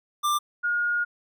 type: tone pair in turn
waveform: square / sine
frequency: 1186 / 1430.7 Hz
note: D6 / F6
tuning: +17 / +41 cents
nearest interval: minor third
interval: 324 cents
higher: second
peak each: -22 dBFS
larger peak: neither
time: 0.23-0.39 / 0.63-1.05 s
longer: second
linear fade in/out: 20 ms
effects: none